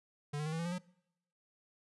square tone with pitch steps, 146 / 151.32 / 156.84 / 162.56 / 168.49 / 174.63 / 181 Hz, D3 / D#3 / D#3 / E3 / E3 / F3 / F#3, -10 / -48 / +14 / -24 / +38 / 0 / -38 cents, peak -36 dBFS, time 0.33-0.785 s, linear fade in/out 10 ms, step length 65 ms, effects noise-tail reverb RT60 0.8 s tail -24 dB re dry + resampled to 24000 Hz

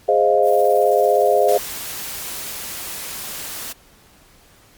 sine chord, F minor seventh, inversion first, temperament equal, 415.3 / 523.3 / 622.3 / 698.5 Hz, Ab4 / C5 / Eb5 / F5, 0 / 0 / 0 / 0 cents, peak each -18 dBFS, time 0.08-1.58 s, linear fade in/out 10 ms
blue noise with tremolo, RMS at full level -36 dBFS, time 0.42-2.54 s, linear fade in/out 50 ms, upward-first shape triangle, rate 18 Hz, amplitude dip 40%
white noise, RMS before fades -30 dBFS, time 1.48-3.73 s, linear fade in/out 10 ms
effects pink hiss -51 dBFS RMS until 4.77 s + Opus 48 kbps

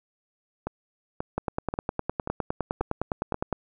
two click trains, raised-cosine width 1 ms, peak -15 / -12 dBFS, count 6 / 22, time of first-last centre 0.67-3.344 / 1.38-3.527 s, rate 1.87 / 9.78 Hz, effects none

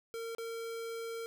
square tone with dropouts, 457.9 Hz, A#4, 31 cents flat, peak -39 dBFS, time 0.14-1.26 s, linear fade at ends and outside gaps 0 ms, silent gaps 0.349-0.383 s, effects none

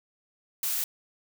blue noise, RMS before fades -29 dBFS, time 0.63-0.84 s, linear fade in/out 2 ms, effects none

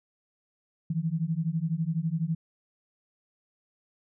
sine beating tone pair, 156.9 / 168.9 Hz, D#3 / E3, +15 / +42 cents, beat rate 12 Hz, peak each -29 dBFS, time 0.9-2.35 s, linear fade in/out 5 ms, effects none

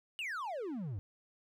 triangle exponential sweep, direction down, 2960 to 89.6 Hz, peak -35 dBFS, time 0.19-0.99 s, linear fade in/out 0 ms, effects none

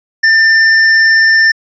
sine tone with tanh clipping, 1791 Hz, A6, 30 cents sharp, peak -7 dBFS, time 0.23-1.52 s, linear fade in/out 10 ms, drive 15 dB, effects resampled to 16000 Hz

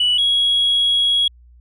sine tone pair in turn, 2953 / 3321 Hz, F#7 / G#7, -4 / -1 cents, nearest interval major second, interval 203 cents, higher second, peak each -12 dBFS, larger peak neither, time 0-0.18 / 0.18-1.28 s, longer second, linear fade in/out 5 ms, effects tanh soft clip ceiling -10 dBFS + added 60 Hz sine -44 dBFS peak until 1.6 s

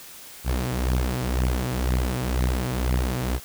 sawtooth beating tone pair, 61.74 / 63.74 Hz, B1 / C2, 0 / -45 cents, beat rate 2 Hz, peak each -21 dBFS, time 0.44-3.4 s, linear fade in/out 50 ms, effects white hiss -43 dBFS RMS until 3.44 s

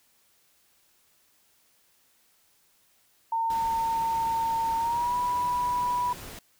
sine tone with pitch glide, 910 to 981 Hz, A#5 to B5, -42 to -12 cents, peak -24 dBFS, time 3.32-6.13 s, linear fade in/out 5 ms, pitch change +130 cents, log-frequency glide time 4.77-5.15 s
pink noise, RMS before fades -42 dBFS, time 3.5-6.39 s, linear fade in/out 2 ms
effects white hiss -65 dBFS RMS until 6.59 s

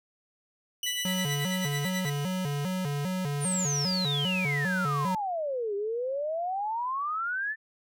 sawtooth tone with exponential decay, 2960 Hz, F#7, in tune, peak -26 dBFS, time 0.83-4.7 s, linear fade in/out 2 ms, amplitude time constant 840 ms
sawtooth tone with tremolo, 1975.5 Hz, B6, in tune, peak -28 dBFS, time 0.86-2.1 s, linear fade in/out 5 ms, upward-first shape sine, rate 9.2 Hz, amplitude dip 85%
square tone with vibrato, 163.2 Hz, E3, 17 cents flat, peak -29 dBFS, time 1.05-5.15 s, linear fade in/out 2 ms, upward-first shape square, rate 2.5 Hz, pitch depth 220 cents each way
sine exponential two-way sweep, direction down then up, 9540 to 395.1 to 1796 Hz, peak -28 dBFS, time 3.4-7.56 s, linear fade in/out 50 ms, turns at 5.75 s
effects none

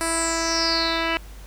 10% pulse tone with low-pass filter sweep, 329.6 Hz, E4, in tune, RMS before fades -23 dBFS, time 0.01-1.17 s, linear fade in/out 0 ms, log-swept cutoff 10000 to 2900 Hz, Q 8.7, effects added 50 Hz sine -38 dBFS peak until 1.46 s + pink hiss -48 dBFS RMS until 1.46 s

